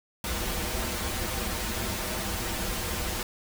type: noise with comb filter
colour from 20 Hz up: pink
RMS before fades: -31 dBFS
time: 0.24-3.23 s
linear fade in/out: 2 ms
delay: 7.1 ms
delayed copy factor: -1
effects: none